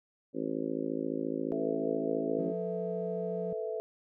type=harmonic tone; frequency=54.4 Hz; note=A1; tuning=19 cents flat; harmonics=3 / 4 / 5 / 6 / 7 / 8 / 9 / 10; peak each=-45 / -42 / -35 / -38 / -38 / -46 / -40 / -43 dBFS; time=0.33-2.54 s; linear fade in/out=50 ms
type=chord; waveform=sine; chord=A suspended second; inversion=none; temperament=equal; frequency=440 / 493.9 / 659.3 Hz; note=A4 / B4 / E5; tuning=0 / 0 / 0 cents; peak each=-35 / -39 / -38 dBFS; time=1.52-3.8 s; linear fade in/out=0 ms
type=tone; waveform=triangle; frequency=178.2 Hz; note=F3; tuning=35 cents sharp; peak=-36 dBFS; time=2.39-3.53 s; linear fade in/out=2 ms
effects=none